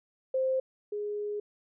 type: tone pair in turn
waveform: sine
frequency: 523.3 / 415.3 Hz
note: C5 / G#4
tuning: 0 / 0 cents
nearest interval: major third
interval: 400 cents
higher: first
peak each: -25 / -31 dBFS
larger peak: first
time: 0.34-0.6 / 0.92-1.4 s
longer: second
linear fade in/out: 5 ms
effects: none